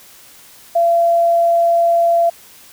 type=tone; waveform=sine; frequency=680 Hz; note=F5; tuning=46 cents flat; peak=-10 dBFS; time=0.75-2.3 s; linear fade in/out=10 ms; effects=white hiss -43 dBFS RMS until 2.72 s